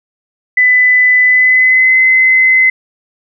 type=tone with pitch glide; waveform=sine; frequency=2000 to 2046 Hz; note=B6 to C7; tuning=+21 to -39 cents; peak=-5 dBFS; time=0.57-2.7 s; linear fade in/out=5 ms; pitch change=+40 cents; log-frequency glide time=1.25-1.99 s; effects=none